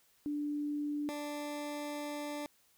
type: tone pair in turn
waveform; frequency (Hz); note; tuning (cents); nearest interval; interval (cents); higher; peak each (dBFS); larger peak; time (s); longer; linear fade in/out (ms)
sine / 20% pulse; 293.7 / 293.7; D4 / D4; 0 / 0; unison; 0; neither; -33 / -33; neither; 0.26-1.09 / 1.09-2.46; second; 0
effects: white hiss -69 dBFS RMS until 2.77 s